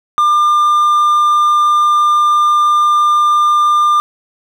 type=tone; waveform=triangle; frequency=1199 Hz; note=D6; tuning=36 cents sharp; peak=-6 dBFS; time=0.18-4 s; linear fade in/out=0 ms; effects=none